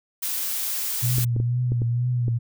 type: noise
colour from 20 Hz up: blue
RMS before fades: -27 dBFS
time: 0.22-1.25 s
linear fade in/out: 10 ms
type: tone with vibrato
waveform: sine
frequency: 120.9 Hz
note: B2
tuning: 36 cents flat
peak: -20 dBFS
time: 1.02-2.39 s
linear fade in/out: 20 ms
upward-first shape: triangle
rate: 2.1 Hz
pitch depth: 62 cents each way
type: clicks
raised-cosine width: 3 ms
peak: -17 dBFS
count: 6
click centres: 1.183 / 1.364 / 1.401 / 1.72 / 1.819 / 2.282 s
effects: none